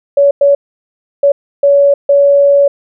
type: tone bursts at uneven times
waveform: sine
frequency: 565 Hz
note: C#5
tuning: 33 cents sharp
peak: -4 dBFS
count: 5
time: 0.17-0.31 / 0.41-0.55 / 1.23-1.32 / 1.63-1.94 / 2.09-2.68 s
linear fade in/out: 5 ms
effects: none